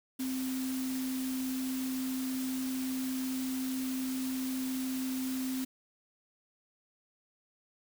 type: tone in noise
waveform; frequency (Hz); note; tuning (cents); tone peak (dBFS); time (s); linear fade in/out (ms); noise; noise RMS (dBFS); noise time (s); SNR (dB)
sine; 260.1; C4; -10; -32; 0.19-5.65; 10; white; -43; 0.19-5.65; +8
effects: none